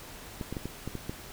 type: clicks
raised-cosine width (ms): 3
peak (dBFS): -21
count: 7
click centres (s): 0.412 / 0.526 / 0.568 / 0.656 / 0.876 / 0.953 / 1.095
effects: pink hiss -46 dBFS RMS until 1.32 s